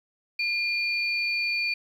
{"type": "tone pair together", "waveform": "sine", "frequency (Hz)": [2412, 4532], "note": ["D7", "C#8"], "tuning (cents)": [46, 37], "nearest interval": "major seventh", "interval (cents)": 1091, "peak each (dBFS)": [-25, -31], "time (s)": [0.39, 1.74], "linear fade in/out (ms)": 5, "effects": ["9-bit"]}